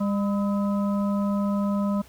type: harmonic tone with a mistuned harmonic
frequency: 201.5 Hz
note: G3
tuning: 48 cents sharp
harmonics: 1 / 3 / 5 / 6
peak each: -22 / -32 / -36 / -38 dBFS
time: 0-2.02 s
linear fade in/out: 10 ms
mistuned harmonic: 6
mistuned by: +91 cents
effects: added 64 Hz sine -53 dBFS peak until 2.08 s + pink hiss -53 dBFS RMS until 2.08 s